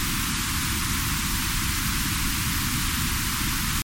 pink band-stop noise, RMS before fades -25 dBFS, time 0-3.82 s, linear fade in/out 0 ms, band 310 to 1000 Hz, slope 48 dB/octave, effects MP3 64 kbps

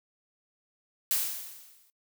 blue noise with exponential decay, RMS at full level -25 dBFS, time 1.11-1.9 s, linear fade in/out 0 ms, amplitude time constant 170 ms, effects noise-tail reverb RT60 0.1 s tail -21 dB re dry

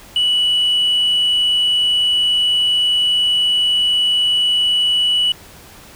sine tone, 2950 Hz, F#7, 6 cents flat, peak -11 dBFS, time 0.16-5.32 s, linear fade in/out 2 ms, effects tanh soft clip ceiling -10 dBFS + pink hiss -41 dBFS RMS until 5.95 s

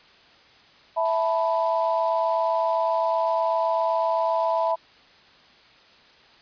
sine chord, E suspended fourth, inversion none, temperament equal, 659.3 / 880 / 987.8 Hz, E5 / A5 / B5, 0 / 0 / 0 cents, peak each -23 / -27 / -25 dBFS, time 0.96-4.76 s, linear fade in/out 20 ms
blue noise, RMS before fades -38 dBFS, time 1.05-4.72 s, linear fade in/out 5 ms
effects white hiss -53 dBFS RMS until 6.41 s + resampled to 11025 Hz

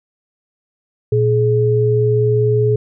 sine tone pair together, 117.9 / 422.6 Hz, A#2 / G#4, +20 / +30 cents, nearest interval octave + minor seventh, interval 2210 cents, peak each -14 dBFS, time 1.12-2.76 s, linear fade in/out 5 ms, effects none

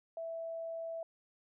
sine tone, 659.3 Hz, E5, in tune, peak -38 dBFS, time 0.17-1.03 s, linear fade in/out 2 ms, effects none

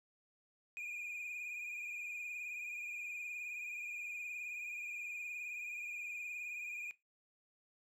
triangle tone with vibrato, 2437 Hz, D#7, 37 cents flat, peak -40 dBFS, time 0.77-6.91 s, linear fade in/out 0 ms, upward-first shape sine, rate 19 Hz, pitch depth 45 cents each way, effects noise-tail reverb RT60 0.2 s tail -18 dB re dry

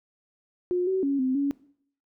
sine tone with pitch steps, 358.4 / 378.6 / 278.2 / 259.1 / 281.1 Hz, F4 / F#4 / C#4 / C4 / C#4, +45 / +40 / +6 / -17 / +24 cents, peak -22 dBFS, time 0.71-1.51 s, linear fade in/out 0 ms, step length 160 ms, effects noise-tail reverb RT60 0.6 s tail -20 dB re dry

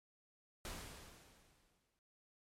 pink noise with exponential decay, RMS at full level -45 dBFS, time 0.65-1.99 s, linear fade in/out 0 ms, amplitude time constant 290 ms, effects low-pass 12000 Hz 12 dB/octave + MP3 64 kbps

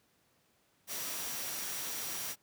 sine tone in noise, 5760 Hz, F#8, 47 cents flat, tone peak -46 dBFS, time 0.87-2.36 s, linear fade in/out 50 ms, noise white, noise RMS -39 dBFS, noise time 0.87-2.36 s, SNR -10 dB, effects pink hiss -71 dBFS RMS until 2.42 s + high-pass 100 Hz 12 dB/octave

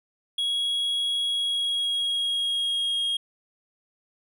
triangle tone with pitch glide, 3322 to 3261 Hz, G#7 to G#7, 0 to -32 cents, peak -22 dBFS, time 0.38-3.17 s, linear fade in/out 5 ms, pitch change -32 cents, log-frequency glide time 1.25-3.05 s, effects none

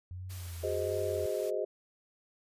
sine tone with vibrato, 88.4 Hz, F2, 22 cents sharp, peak -39 dBFS, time 0.11-1.26 s, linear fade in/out 0 ms, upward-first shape sine, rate 1.4 Hz, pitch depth 90 cents each way
white noise, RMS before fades -49 dBFS, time 0.29-1.51 s, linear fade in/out 20 ms
sine chord, Ab dominant seventh, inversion third, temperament just, 373.8 / 415.3 / 519.1 / 623 Hz, Gb4 / Ab4 / C5 / Eb5, +18 / 0 / -14 / +2 cents, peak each -37 / -35 / -37 / -35 dBFS, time 0.63-1.65 s, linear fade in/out 10 ms
effects resampled to 32000 Hz

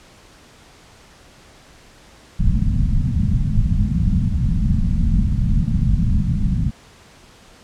pink low-pass noise, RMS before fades -17 dBFS, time 2.39-6.71 s, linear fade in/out 20 ms, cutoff 220 Hz, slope 48 dB/octave, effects pink hiss -47 dBFS RMS until 7.63 s + low-pass 8000 Hz 12 dB/octave

